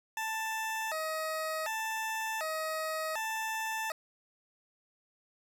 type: tone with vibrato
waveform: 20% pulse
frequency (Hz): 747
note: F#5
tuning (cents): +16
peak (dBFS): -28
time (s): 0.17-3.92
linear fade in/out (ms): 2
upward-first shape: square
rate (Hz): 0.67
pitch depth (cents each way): 290
effects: none